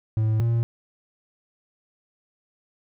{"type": "tone pair in turn", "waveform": "triangle", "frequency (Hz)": [109.6, 116.37], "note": ["A2", "A#2"], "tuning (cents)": [-6, -3], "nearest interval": "minor second", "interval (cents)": 103, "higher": "second", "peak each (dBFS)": [-17, -17], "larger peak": "neither", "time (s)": [[0.17, 0.4], [0.4, 0.63]], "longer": "neither", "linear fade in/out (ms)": 0, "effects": []}